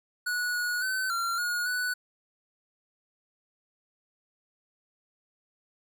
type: tone with pitch steps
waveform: square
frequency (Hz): 1466 / 1457 / 1523 / 1373 / 1442 / 1484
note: F#6 / F#6 / F#6 / F6 / F#6 / F#6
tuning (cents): -16 / -27 / +50 / -30 / -45 / +5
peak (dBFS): -28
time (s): 0.26-1.94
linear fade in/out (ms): 10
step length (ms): 280
effects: none